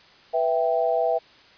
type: chord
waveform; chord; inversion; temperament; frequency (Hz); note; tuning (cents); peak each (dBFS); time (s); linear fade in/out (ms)
sine; E minor; second; equal; 493.9 / 659.3 / 784; B4 / E5 / G5; 0 / 0 / 0; -25 / -22 / -26; 0.33-1.19; 20
effects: white hiss -52 dBFS RMS until 1.57 s + resampled to 11025 Hz